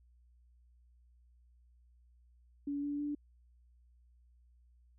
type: tone with pitch steps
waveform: sine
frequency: 285.2 / 288.7 / 292.2 Hz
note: C#4 / D4 / D4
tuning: +49 / -30 / -9 cents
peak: -34 dBFS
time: 2.67-3.15 s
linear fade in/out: 5 ms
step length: 160 ms
effects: added 60 Hz sine -62 dBFS peak until 4.98 s